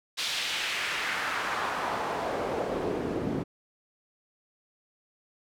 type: noise with band-pass filter sweep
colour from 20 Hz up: pink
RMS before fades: -31 dBFS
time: 0.17-3.44 s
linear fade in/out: 20 ms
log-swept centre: 3900 to 260 Hz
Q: 1.5
effects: none